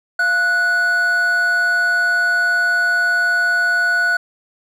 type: tone pair together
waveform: triangle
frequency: 694 / 1472.7 Hz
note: F5 / F#6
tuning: -11 / -9 cents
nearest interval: octave + minor second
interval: 1302 cents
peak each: -24 / -12 dBFS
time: 0.19-4.17 s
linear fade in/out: 5 ms
effects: none